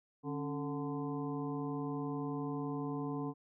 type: harmonic tone with a mistuned harmonic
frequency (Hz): 146.8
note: D3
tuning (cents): 0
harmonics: 1 / 2 / 3 / 5 / 6 / 7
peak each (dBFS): -41 / -38 / -43 / -49 / -51 / -47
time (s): 0.23-3.34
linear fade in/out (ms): 50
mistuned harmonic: 2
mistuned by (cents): -92
effects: none